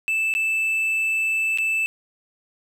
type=tone with dropouts; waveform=triangle; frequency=2637 Hz; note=E7; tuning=in tune; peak=-18 dBFS; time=0.08-1.86 s; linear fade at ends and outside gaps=0 ms; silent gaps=0.339-0.35 / 1.575-1.585 s; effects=none